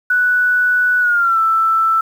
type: tone with pitch glide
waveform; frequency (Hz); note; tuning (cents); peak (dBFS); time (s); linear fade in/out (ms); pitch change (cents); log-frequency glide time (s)
sine; 1480 to 1326.2; F#6 to E6; 0 to +10; -11; 0.1-2.01; 5; -190; 1-1.39
effects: 7-bit